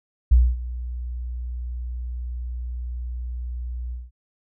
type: tone with ADSR envelope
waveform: sine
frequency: 60.8 Hz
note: B1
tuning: 26 cents flat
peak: -9 dBFS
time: 0.31-4.11 s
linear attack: 10 ms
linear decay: 240 ms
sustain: -18 dB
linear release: 190 ms
effects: none